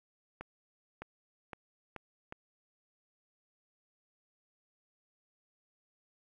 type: accelerating click train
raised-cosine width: 0.5 ms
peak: -27 dBFS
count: 5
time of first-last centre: 0.41-2.324 s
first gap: 610 ms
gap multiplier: 0.84
effects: 11-bit